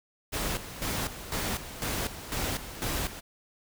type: noise with tremolo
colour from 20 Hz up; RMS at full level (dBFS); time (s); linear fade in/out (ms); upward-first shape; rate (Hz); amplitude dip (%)
pink; -31; 0.32-3.21; 20; square; 2; 70
effects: none